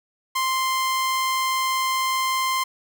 sawtooth tone, 1046.5 Hz, C6, in tune, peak -17 dBFS, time 0.35-2.64 s, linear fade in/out 10 ms, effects none

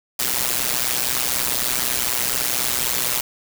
white noise with amplitude modulation, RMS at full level -18 dBFS, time 0.19-3.21 s, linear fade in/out 5 ms, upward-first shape sine, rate 124 Hz, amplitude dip 90%, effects none

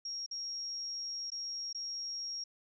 sine tone with dropouts, 5588 Hz, F8, in tune, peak -37 dBFS, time 0.05-2.44 s, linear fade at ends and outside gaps 5 ms, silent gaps 0.263-0.311 / 1.303-1.318 / 1.729-1.747 s, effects none

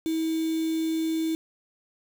sine tone with quantisation, 322.1 Hz, E4, 40 cents flat, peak -24 dBFS, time 0.06-1.35 s, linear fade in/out 0 ms, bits 6, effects none

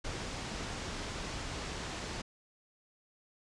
pink low-pass noise, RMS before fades -40 dBFS, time 0.04-2.22 s, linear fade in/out 10 ms, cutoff 7300 Hz, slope 24 dB/octave, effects resampled to 24000 Hz

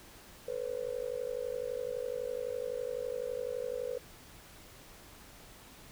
sine tone with amplitude modulation, 497 Hz, B4, 11 cents sharp, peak -29 dBFS, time 0.48-3.98 s, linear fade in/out 5 ms, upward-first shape sine, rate 51.9 Hz, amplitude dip 100%, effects tanh soft clip ceiling -25 dBFS + pink hiss -54 dBFS RMS until 5.91 s

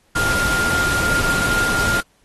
sine tone in noise, 1407 Hz, F6, 12 cents sharp, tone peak -18 dBFS, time 0.15-2.01 s, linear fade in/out 10 ms, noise pink, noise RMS -23 dBFS, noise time 0.15-2.01 s, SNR +2 dB, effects pink hiss -60 dBFS RMS until 2.24 s + AAC 32 kbps

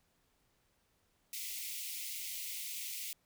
white high-pass noise, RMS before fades -42 dBFS, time 1.33-3.13 s, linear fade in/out 2 ms, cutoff 2000 Hz, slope 96 dB/octave, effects pink hiss -75 dBFS RMS until 3.25 s

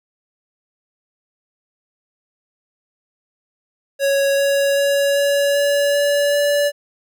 square tone with pitch steps, 554.4 / 558.3 / 562.1 / 566 / 570 / 574 / 577.9 Hz, C#5 / C#5 / C#5 / C#5 / C#5 / D5 / D5, 0 / +12 / +24 / +36 / +48 / -40 / -28 cents, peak -15 dBFS, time 3.99-6.72 s, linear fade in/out 50 ms, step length 390 ms, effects none

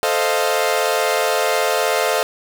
sawtooth chord, F dominant seventh, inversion first, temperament equal, 440 / 523.3 / 622.3 / 698.5 Hz, A4 / C5 / Eb5 / F5, 0 / 0 / 0 / 0 cents, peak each -18 dBFS, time 0.03-2.23 s, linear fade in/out 0 ms, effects none

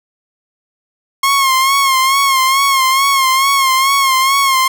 sawtooth tone with vibrato, 1078 Hz, C#6, 49 cents flat, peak -6 dBFS, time 1.23-4.68 s, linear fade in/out 5 ms, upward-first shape sine, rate 2.3 Hz, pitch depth 56 cents each way, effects none

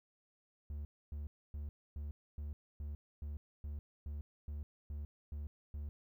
triangle tone bursts, 73.42 Hz, D2, in tune, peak -38 dBFS, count 13, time 0.7-5.89 s, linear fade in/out 0 ms, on 150 ms, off 270 ms, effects 13-bit

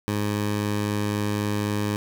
15% pulse tone, 103.83 Hz, G#2, in tune, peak -17 dBFS, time 0.08-1.96 s, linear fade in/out 0 ms, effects none

